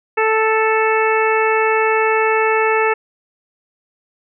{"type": "harmonic tone", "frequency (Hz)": 440, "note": "A4", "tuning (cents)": 0, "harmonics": [1, 2, 3, 4, 5, 6], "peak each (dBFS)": [-16, -19, -21, -22, -23, -24], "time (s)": [0.17, 2.94], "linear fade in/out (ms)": 10, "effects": []}